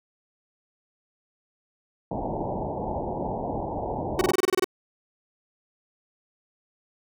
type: low-pass noise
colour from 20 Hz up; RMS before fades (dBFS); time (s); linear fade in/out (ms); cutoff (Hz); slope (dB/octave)
white; -30; 2.11-4.32; 2; 920; 96
type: tone bursts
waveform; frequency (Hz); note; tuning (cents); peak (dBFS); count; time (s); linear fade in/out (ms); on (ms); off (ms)
45% pulse; 374.6; F#4; +21; -19; 10; 4.19-4.644; 2; 22; 26
effects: none